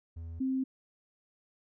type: tone pair in turn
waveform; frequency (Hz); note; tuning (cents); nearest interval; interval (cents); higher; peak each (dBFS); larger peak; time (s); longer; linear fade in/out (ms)
triangle / sine; 82.8 / 262.9; E2 / C4; +8 / +8; octave + minor sixth; 2000; second; -37 / -28; second; 0.16-0.4 / 0.4-0.64; neither; 10
effects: none